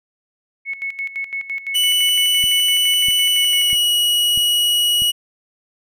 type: tone with tremolo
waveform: sine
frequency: 2200 Hz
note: C#7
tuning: 14 cents flat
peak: -21 dBFS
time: 0.65-3.76 s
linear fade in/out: 50 ms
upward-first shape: square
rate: 5.9 Hz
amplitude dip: 75%
type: tone with pitch glide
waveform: 45% pulse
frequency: 2971 to 2913 Hz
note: F#7 to F#7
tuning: +6 to -28 cents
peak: -14 dBFS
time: 1.74-5.12 s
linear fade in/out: 20 ms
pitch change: -34 cents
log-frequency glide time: 3.3-3.92 s
type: click train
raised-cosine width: 5 ms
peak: -21 dBFS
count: 5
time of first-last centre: 2.44-5.021 s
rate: 1.55 Hz
effects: none